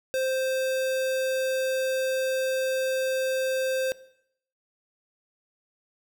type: tone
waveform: square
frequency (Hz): 523.3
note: C5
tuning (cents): 0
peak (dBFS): -25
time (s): 0.14-3.92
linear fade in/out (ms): 0
effects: noise-tail reverb RT60 0.7 s tail -19 dB re dry